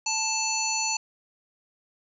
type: harmonic tone with a mistuned harmonic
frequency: 880 Hz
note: A5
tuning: in tune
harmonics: 1 / 3 / 5 / 7 / 8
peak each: -31 / -31 / -31 / -31 / -31 dBFS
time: 0.06-0.97 s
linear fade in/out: 5 ms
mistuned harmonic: 7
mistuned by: -26 cents
effects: none